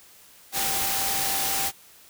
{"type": "tone in noise", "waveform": "sine", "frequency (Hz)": 784, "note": "G5", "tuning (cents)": 0, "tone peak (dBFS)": -33, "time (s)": [0.52, 1.72], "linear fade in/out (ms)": 50, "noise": "white", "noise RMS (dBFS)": -26, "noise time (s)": [0.52, 1.72], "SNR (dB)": -10, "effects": ["white hiss -52 dBFS RMS until 2.09 s"]}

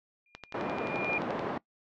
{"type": "tone with exponential growth", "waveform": "sine", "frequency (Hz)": 2415, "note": "D7", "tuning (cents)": 48, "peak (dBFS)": -26, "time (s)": [0.26, 1.18], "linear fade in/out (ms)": 2, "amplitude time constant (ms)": 200}
{"type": "click train", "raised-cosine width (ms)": 0.2, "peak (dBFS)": -22, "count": 13, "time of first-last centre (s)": [0.35, 1.393], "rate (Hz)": 11.5}
{"type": "band-pass noise", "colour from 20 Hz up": "white", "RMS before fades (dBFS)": -34, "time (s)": [0.54, 1.58], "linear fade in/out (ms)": 5, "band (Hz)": [170, 730], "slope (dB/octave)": 12}
{"effects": ["noise-tail reverb RT60 0.1 s tail -21 dB re dry", "low-pass 4000 Hz 12 dB/octave"]}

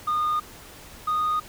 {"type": "tone pair in turn", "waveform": "sine", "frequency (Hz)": [1223, 1236.5], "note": ["D#6", "D#6"], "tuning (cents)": [-30, -11], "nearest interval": "unison", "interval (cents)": 19, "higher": "second", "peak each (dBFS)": -19, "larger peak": "neither", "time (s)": [[0.07, 0.4], [1.07, 1.4]], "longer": "neither", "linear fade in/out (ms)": 10, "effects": ["tanh soft clip ceiling -20 dBFS", "pink hiss -45 dBFS RMS until 1.48 s"]}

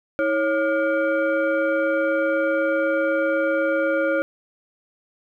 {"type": "tone with frequency modulation", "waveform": "sine", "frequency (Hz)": 550, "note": "C#5", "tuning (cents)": -14, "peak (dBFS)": -18, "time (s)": [0.19, 4.22], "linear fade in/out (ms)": 0, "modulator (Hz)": 872, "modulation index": 1, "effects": ["10-bit"]}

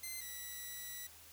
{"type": "tone pair in turn", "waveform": "5% pulse", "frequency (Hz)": [2066, 1958.8], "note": ["C7", "B6"], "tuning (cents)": [-22, -15], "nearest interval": "minor second", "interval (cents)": 93, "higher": "first", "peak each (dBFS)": [-32, -34], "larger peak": "first", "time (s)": [[0.03, 0.21], [0.21, 1.07]], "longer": "second", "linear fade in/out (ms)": 5, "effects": ["added 80 Hz sine -67 dBFS peak until 1.32 s", "white hiss -58 dBFS RMS until 1.32 s"]}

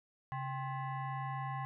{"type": "tone with frequency modulation", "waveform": "sine", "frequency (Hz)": 135.6, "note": "C#3", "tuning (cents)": -38, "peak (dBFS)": -36, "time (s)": [0.32, 1.65], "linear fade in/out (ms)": 0, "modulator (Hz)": 924, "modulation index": 1.2, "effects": []}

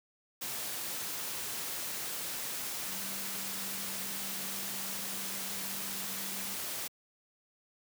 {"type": "tone in noise", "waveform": "sine", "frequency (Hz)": 194.4, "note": "G3", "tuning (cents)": -14, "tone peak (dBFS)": -49, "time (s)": [2.88, 6.55], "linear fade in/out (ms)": 10, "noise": "white", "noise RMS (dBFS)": -38, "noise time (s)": [0.41, 6.88], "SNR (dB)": -14, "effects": ["high-pass 100 Hz 12 dB/octave"]}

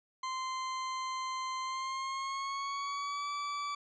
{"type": "tone with pitch glide", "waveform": "40% pulse", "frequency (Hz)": [1040, 1154], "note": ["C6", "D6"], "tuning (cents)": [-11, -31], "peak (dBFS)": -34, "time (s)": [0.23, 3.75], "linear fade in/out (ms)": 5, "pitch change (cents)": 180, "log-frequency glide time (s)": [1.61, 3.31], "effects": ["resampled to 16000 Hz"]}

